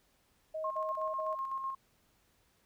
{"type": "tone bursts", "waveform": "sine", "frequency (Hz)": 630, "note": "D#5", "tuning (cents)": 21, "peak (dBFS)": -35, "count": 4, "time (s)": [0.54, 1.352], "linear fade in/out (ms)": 10, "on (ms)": 170, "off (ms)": 44}
{"type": "tone with tremolo", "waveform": "sine", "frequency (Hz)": 1071, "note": "C6", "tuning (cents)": 40, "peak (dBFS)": -33, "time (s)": [0.64, 1.75], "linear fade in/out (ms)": 5, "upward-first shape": "square", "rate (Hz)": 8, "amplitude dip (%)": 40}
{"effects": ["pink hiss -71 dBFS RMS until 2.65 s"]}